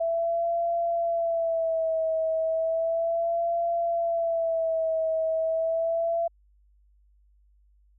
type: tone with vibrato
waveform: sine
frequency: 662 Hz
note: E5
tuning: 7 cents sharp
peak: -23 dBFS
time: 0-6.28 s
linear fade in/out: 10 ms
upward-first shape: sine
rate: 0.34 Hz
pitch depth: 50 cents each way
effects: added 50 Hz sine -58 dBFS peak until 7.98 s